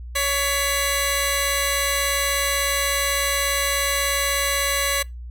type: tone pair together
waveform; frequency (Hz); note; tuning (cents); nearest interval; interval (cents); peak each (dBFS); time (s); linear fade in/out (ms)
10% pulse; 560.5 / 2000; C#5 / B6; +19 / +21; octave + minor seventh; 2202; -14; 0.15-5.03; 10
effects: noise-tail reverb RT60 0.2 s tail -23 dB re dry + added 60 Hz sine -32 dBFS peak until 5.3 s